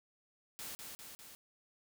white noise with echo, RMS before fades -45 dBFS, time 0.59-0.75 s, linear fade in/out 0 ms, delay 200 ms, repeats 3, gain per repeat -3 dB, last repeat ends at 1.35 s, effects none

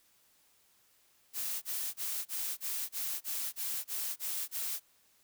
blue noise bursts, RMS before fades -36 dBFS, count 11, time 1.33-4.8 s, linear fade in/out 50 ms, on 290 ms, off 28 ms, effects white hiss -68 dBFS RMS until 5.23 s

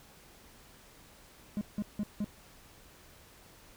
triangle tone bursts, 207.7 Hz, G#3, in tune, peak -28 dBFS, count 4, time 1.57-2.244 s, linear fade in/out 0 ms, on 41 ms, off 170 ms, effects pink hiss -57 dBFS RMS until 3.76 s

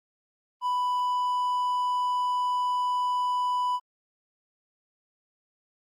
triangle tone, 992 Hz, B5, 7 cents sharp, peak -22 dBFS, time 0.61-3.8 s, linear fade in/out 50 ms, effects Opus 24 kbps

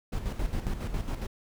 brown noise with tremolo, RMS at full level -30 dBFS, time 0.12-1.27 s, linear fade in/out 10 ms, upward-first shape square, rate 7.3 Hz, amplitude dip 55%, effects none

